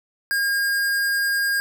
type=tone; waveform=square; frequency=1619 Hz; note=G#6; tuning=45 cents flat; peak=-20 dBFS; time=0.31-1.6 s; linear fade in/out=0 ms; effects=none